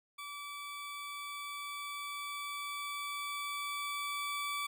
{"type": "tone with level ramp", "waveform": "20% pulse", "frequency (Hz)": 1154, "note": "D6", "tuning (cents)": -31, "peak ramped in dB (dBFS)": [-38, -30], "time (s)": [0.18, 4.67], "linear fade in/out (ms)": 10, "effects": []}